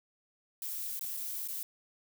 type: noise with dropouts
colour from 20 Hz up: violet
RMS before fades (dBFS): -38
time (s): 0.62-1.63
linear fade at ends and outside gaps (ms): 1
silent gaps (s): 0.993-1.01 / 1.169-1.172 / 1.477-1.485
effects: none